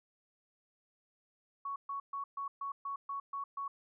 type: tone bursts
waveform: sine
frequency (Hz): 1114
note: C#6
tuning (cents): +8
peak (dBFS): -36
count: 9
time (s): 1.65-3.68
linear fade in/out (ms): 5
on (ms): 110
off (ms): 130
effects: none